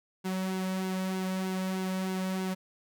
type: tone with flanger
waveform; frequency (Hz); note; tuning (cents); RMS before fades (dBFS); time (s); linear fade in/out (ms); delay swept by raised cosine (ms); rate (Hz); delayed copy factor
sawtooth; 187.7; F#3; +25; -32; 0.24-2.55; 20; 1.6 to 2.9; 3.2; -0.55
effects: none